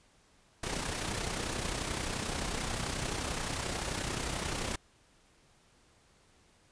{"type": "noise with amplitude modulation", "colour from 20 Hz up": "pink", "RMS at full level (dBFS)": -33, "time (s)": [0.63, 4.76], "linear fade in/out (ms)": 5, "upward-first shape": "sine", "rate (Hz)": 31.4, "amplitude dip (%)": 50, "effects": ["pink hiss -65 dBFS RMS until 6.71 s", "resampled to 22050 Hz"]}